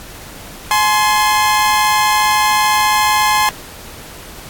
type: tone pair together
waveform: sawtooth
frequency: 848 / 1046.5 Hz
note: G#5 / C6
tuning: +36 / 0 cents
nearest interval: major third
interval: 364 cents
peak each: -10 dBFS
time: 0.71-3.49 s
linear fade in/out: 0 ms
effects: pink hiss -34 dBFS RMS until 4.49 s + AAC 64 kbps